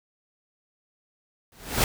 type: noise with exponential growth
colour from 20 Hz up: pink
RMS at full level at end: -18 dBFS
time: 1.52-1.84 s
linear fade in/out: 1 ms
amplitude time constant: 69 ms
effects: none